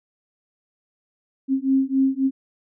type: beating tone pair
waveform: sine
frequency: 265.8 / 269.5 Hz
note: C4 / C#4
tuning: +27 / -49 cents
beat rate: 3.7 Hz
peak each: -20 dBFS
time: 1.48-2.31 s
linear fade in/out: 50 ms
effects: none